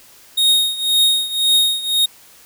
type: tone with tremolo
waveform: 45% pulse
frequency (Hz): 3729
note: A#7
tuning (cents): 0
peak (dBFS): -10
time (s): 0.37-2.06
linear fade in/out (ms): 10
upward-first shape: triangle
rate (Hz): 1.9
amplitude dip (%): 85
effects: white hiss -46 dBFS RMS until 2.45 s